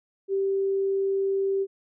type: tone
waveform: sine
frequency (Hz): 390.3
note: G4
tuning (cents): -8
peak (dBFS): -22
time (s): 0.28-1.67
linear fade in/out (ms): 50
effects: none